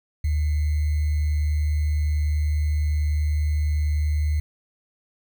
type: tone with sample-and-hold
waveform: sine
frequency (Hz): 75.3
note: D2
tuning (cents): +44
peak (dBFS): -19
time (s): 0.24-4.4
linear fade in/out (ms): 5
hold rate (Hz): 2100
effects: none